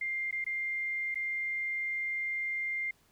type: tone with dropouts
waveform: sine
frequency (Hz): 2100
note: C7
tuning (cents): +6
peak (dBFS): -31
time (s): 0.01-2.91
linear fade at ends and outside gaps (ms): 5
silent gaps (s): 0.311-0.325 / 0.443-0.464 / 1.145-1.155
effects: pink hiss -67 dBFS RMS until 3.11 s